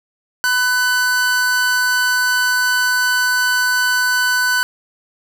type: tone pair together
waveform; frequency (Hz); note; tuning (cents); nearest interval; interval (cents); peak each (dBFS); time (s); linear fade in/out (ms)
45% pulse; 999.1 / 1500; B5 / F#6; +20 / +23; perfect fifth; 703; -24 / -14; 0.44-4.63; 0
effects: none